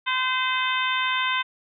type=harmonic tone; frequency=514 Hz; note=C5; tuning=31 cents flat; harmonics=2 / 3 / 4 / 5 / 6 / 7; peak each=-26 / -28 / -29 / -30 / -31 / -31 dBFS; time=0.06-1.43 s; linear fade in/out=20 ms; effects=none